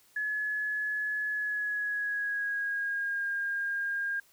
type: tone with pitch glide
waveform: sine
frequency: 1702 to 1613.9 Hz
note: G#6 to G6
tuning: +42 to +50 cents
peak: -29 dBFS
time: 0.16-4.2 s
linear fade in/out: 5 ms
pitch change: -92 cents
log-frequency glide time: 1.3-3.27 s
effects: white hiss -63 dBFS RMS until 4.32 s